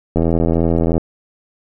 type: click train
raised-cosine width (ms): 2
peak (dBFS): -3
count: 69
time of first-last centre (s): 0.16-0.979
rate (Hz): 83
effects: none